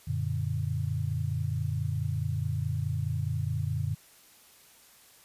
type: chord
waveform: sine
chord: Gb augmented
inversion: none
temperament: equal with one note detuned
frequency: 92.5 / 117.15 / 146.83 Hz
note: Gb2 / Bb2 / D3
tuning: 0 / +9 / 0 cents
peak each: -32 dBFS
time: 0.07-3.95 s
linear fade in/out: 10 ms
effects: white hiss -57 dBFS RMS until 5.24 s + resampled to 32000 Hz